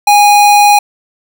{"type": "tone", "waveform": "square", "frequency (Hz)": 823, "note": "G#5", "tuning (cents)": -16, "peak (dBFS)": -4, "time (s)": [0.07, 0.79], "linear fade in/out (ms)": 5, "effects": []}